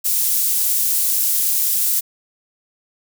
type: high-pass noise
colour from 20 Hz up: pink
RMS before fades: -18 dBFS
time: 0.04-2.01 s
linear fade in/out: 20 ms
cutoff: 11000 Hz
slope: 12 dB/octave
effects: none